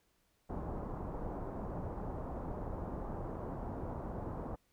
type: low-pass noise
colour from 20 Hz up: pink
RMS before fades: -41 dBFS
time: 0.49-4.56 s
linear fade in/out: 10 ms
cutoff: 1000 Hz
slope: 24 dB/octave
effects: pink hiss -75 dBFS RMS until 4.72 s